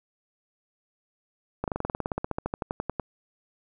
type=slowing click train; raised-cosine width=1 ms; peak=-14 dBFS; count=22; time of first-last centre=1.64-2.997 s; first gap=38 ms; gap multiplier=1.05; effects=none